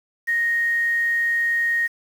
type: tone with quantisation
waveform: sine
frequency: 1864.7 Hz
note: A#6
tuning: in tune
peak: -18 dBFS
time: 0.27-1.88 s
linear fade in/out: 20 ms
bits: 7
effects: none